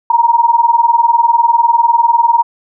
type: tone pair together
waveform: sine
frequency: 928 / 948 Hz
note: A#5 / A#5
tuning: -8 / +29 cents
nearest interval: unison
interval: 37 cents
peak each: -10 dBFS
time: 0.1-2.43 s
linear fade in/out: 5 ms
effects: none